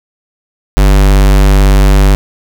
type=tone; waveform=square; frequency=49 Hz; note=G1; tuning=in tune; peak=-4 dBFS; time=0.77-2.15 s; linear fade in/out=0 ms; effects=none